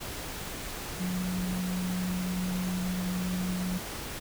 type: tone in noise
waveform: sine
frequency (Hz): 182.2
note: F#3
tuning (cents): -26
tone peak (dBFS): -29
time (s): 0.99-3.79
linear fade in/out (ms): 20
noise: pink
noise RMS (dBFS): -38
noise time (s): 0-4.2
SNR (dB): +6
effects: none